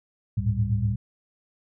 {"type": "tone cluster", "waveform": "sine", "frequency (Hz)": [71.3, 102.1, 110.1, 118.8, 196.1], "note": ["C#2", "G#2", "A2", "A#2", "G3"], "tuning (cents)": [49, -29, 2, 33, 1], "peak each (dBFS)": [-32, -27, -24, -32, -32], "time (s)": [0.37, 0.96], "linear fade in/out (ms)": 10, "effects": []}